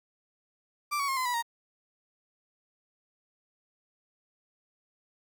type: tone with pitch steps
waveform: 35% pulse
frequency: 1174.7 / 1122.3 / 1072.2 / 1024.4 / 978.7 / 935.1 Hz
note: D6 / C#6 / C6 / C6 / B5 / A#5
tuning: 0 / +21 / +42 / -37 / -16 / +5 cents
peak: -26 dBFS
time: 0.91-1.426 s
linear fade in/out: 20 ms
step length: 86 ms
effects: 10-bit